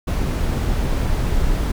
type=noise; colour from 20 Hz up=brown; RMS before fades=-19 dBFS; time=0.07-1.72 s; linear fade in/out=10 ms; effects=none